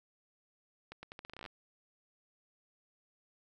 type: accelerating click train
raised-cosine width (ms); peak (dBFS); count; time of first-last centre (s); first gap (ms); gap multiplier
0.3; -30; 14; 0.92-1.462; 110; 0.81
effects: none